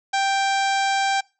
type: harmonic tone with a mistuned harmonic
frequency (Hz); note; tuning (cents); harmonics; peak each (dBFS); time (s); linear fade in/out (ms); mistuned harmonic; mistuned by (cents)
784; G5; 0; 1 / 2 / 3 / 4 / 5 / 6 / 7 / 8 / 9 / 10; -20 / -26 / -30 / -32 / -34 / -36 / -37 / -38 / -39 / -40; 0.13-1.21; 10; 4; +35
effects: noise-tail reverb RT60 0.3 s tail -23 dB re dry